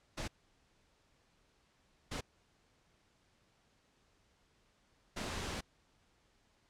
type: noise bursts at uneven times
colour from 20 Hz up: pink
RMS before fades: -40 dBFS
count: 3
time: 0.17-0.28 / 2.11-2.21 / 5.16-5.61 s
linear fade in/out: 10 ms
effects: pink hiss -72 dBFS RMS until 6.69 s + low-pass 7000 Hz 12 dB/octave